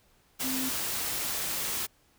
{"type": "tone in noise", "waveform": "sine", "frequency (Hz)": 260.7, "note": "C4", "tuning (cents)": -6, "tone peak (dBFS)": -32, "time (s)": [0.43, 0.7], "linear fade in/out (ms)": 20, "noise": "white", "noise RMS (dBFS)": -32, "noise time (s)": [0.39, 1.87], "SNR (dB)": -3, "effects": ["pink hiss -65 dBFS RMS until 2.18 s"]}